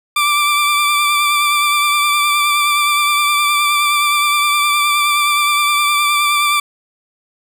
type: tone with vibrato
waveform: 20% pulse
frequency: 1174.7 Hz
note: D6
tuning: in tune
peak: -7 dBFS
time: 0.16-6.6 s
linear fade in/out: 5 ms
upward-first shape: triangle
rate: 9.6 Hz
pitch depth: 28 cents each way
effects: none